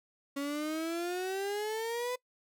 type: exponential sweep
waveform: 35% pulse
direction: up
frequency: 277.2 to 504 Hz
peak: -31 dBFS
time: 0.36-2.16 s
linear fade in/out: 10 ms
effects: noise-tail reverb RT60 0.1 s tail -22 dB re dry